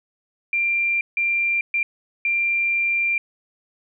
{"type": "tone bursts at uneven times", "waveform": "sine", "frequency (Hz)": 2376, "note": "D7", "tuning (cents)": 20, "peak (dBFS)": -18, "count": 4, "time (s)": [[0.53, 1.01], [1.17, 1.61], [1.74, 1.83], [2.25, 3.18]], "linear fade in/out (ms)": 2, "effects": []}